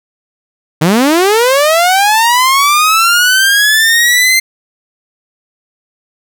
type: linear sweep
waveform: sawtooth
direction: up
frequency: 145.9 to 2093 Hz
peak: -3 dBFS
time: 0.81-4.4 s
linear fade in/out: 10 ms
effects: none